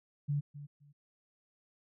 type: tone with echo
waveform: sine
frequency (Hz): 144.6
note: D3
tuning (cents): -27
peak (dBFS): -29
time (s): 0.28-0.41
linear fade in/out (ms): 20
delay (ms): 260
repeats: 2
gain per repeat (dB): -14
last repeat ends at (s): 0.93
effects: none